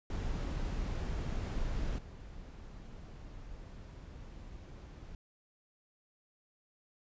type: noise with level steps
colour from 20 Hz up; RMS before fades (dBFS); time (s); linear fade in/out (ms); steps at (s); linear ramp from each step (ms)
brown; -36 / -48; 0.1-5.15; 2; 1.98; 5
effects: resampled to 16000 Hz